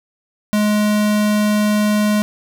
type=tone; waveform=square; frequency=210 Hz; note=G#3; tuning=19 cents sharp; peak=-14 dBFS; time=0.53-2.22 s; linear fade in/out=0 ms; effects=7-bit